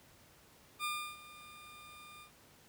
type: tone with ADSR envelope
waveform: 20% pulse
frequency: 1206 Hz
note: D6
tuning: 46 cents sharp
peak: -29 dBFS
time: 0.79-2.31 s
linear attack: 52 ms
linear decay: 320 ms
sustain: -18 dB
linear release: 93 ms
effects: pink hiss -62 dBFS RMS until 2.68 s + high-pass 60 Hz 12 dB/octave